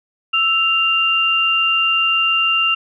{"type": "tone pair together", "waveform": "sine", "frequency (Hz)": [1318.5, 2787], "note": ["E6", "F7"], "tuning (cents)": [0, -4], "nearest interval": "octave + minor second", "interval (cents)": 1296, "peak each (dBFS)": [-20, -14], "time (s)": [0.33, 2.75], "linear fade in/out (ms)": 10, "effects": []}